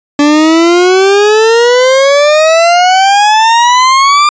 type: exponential sweep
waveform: 40% pulse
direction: up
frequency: 287.9 to 1200 Hz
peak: -3 dBFS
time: 0.19-4.29 s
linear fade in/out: 2 ms
effects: resampled to 16000 Hz

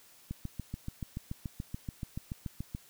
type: click train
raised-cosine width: 5 ms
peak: -24 dBFS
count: 18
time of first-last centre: 0.31-2.749 s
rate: 6.97 Hz
effects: white hiss -59 dBFS RMS until 2.89 s

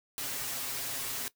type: noise with comb filter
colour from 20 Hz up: white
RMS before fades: -36 dBFS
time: 0.18-1.28 s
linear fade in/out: 0 ms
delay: 7.4 ms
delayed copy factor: +0.95
effects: noise-tail reverb RT60 0.1 s tail -18 dB re dry

